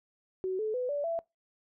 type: tone with pitch steps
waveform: sine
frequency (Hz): 374.7 / 432.9 / 500.2 / 577.9 / 667.6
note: F#4 / A4 / B4 / D5 / E5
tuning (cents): +22 / -28 / +22 / -28 / +22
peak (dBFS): -29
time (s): 0.44-1.19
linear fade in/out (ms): 0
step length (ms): 150
effects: noise-tail reverb RT60 0.2 s tail -23 dB re dry